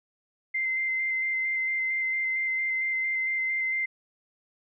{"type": "tone with vibrato", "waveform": "sine", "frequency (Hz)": 2078, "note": "C7", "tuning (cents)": -12, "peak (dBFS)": -25, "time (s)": [0.54, 3.86], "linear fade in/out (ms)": 10, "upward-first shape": "square", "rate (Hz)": 4.4, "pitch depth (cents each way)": 10, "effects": []}